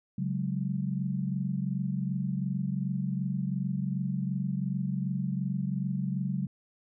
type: chord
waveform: sine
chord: C# suspended fourth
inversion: none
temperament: equal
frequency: 138.59 / 185 / 207.7 Hz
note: C#3 / F#3 / G#3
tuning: 0 / 0 / 0 cents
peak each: -32 / -31 / -36 dBFS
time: 0.18-6.47 s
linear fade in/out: 5 ms
effects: none